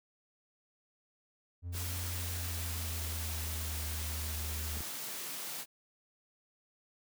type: tone with pitch glide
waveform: triangle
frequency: 87.31 to 77.34 Hz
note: F2 to D#2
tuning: 0 to -10 cents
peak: -35 dBFS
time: 1.62-4.83 s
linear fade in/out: 50 ms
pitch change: -210 cents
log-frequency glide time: 2.04-3.84 s
type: high-pass noise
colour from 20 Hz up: white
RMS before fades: -41 dBFS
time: 1.72-5.66 s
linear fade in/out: 50 ms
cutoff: 120 Hz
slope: 96 dB/octave
type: clicks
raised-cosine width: 3 ms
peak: -36 / -34 / -31 dBFS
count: 3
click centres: 1.751 / 4.77 / 4.806 s
effects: none